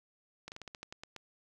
slowing click train, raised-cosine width 0.2 ms, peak -27 dBFS, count 10, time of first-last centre 0.48-1.163 s, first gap 39 ms, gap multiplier 1.16, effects none

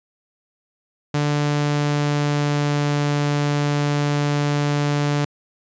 sawtooth tone with pitch glide, 146.83 to 145.56 Hz, D3 to D3, 0 to -15 cents, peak -14 dBFS, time 1.14-5.25 s, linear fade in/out 5 ms, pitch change -15 cents, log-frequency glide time 1.27-3.02 s, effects resampled to 16000 Hz

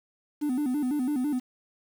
triangle tone with vibrato, 273.2 Hz, C#4, 25 cents flat, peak -22 dBFS, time 0.41-1.4 s, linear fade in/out 20 ms, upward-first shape square, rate 6 Hz, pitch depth 140 cents each way, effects tanh soft clip ceiling -18 dBFS + 8-bit

